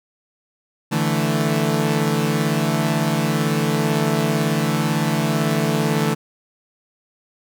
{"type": "chord", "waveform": "sawtooth", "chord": "D suspended second", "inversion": "none", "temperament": "equal", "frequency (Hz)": [146.83, 164.81, 220], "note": ["D3", "E3", "A3"], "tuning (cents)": [0, 0, 0], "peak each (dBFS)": -18, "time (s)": [0.91, 6.15], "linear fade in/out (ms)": 20, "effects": []}